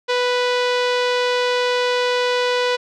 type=tone with low-pass filter; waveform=sawtooth; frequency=493.9 Hz; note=B4; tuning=in tune; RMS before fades=-19 dBFS; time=0.08-2.77 s; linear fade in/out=20 ms; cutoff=4100 Hz; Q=1.6; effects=none